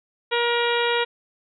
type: harmonic tone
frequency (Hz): 474.7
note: A#4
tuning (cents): +31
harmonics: 1 / 2 / 3 / 4 / 5 / 6 / 7 / 8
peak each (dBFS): -23 / -26 / -28 / -29 / -30 / -31 / -31 / -32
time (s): 0.31-1.05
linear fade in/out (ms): 20
effects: none